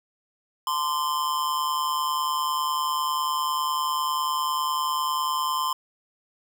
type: tone with amplitude modulation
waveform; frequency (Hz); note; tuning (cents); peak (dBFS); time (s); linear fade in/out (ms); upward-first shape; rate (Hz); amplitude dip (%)
square; 1037; C6; -16; -21; 0.67-5.73; 2; sine; 150; 70
effects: none